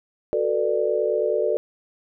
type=chord; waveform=sine; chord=B minor seventh; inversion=second; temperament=just; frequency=370.4 / 444.5 / 493.9 / 592.7 Hz; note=F#4 / A4 / B4 / D5; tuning=+2 / +18 / 0 / +16 cents; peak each=-27 / -23 / -27 / -24 dBFS; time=0.33-1.57 s; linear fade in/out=0 ms; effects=none